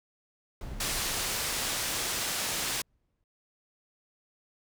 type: noise with exponential decay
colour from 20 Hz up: brown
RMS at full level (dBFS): -36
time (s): 0.61-3.24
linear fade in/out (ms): 2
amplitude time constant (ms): 570
type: low-pass noise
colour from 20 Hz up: white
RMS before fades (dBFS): -32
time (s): 0.8-2.82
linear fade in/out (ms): 5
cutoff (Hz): 9100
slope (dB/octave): 12
effects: none